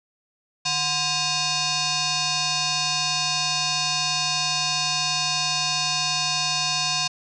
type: tone with frequency modulation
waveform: sine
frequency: 731 Hz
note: F#5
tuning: 21 cents flat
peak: -21 dBFS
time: 0.65-7.08 s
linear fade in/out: 10 ms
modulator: 883 Hz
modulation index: 6.5
effects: none